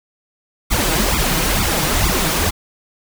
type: noise with flanger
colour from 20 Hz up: pink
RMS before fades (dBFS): -17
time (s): 0.7-2.51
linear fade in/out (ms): 20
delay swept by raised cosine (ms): 0.84 to 6.34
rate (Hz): 2.2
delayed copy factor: +1
effects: none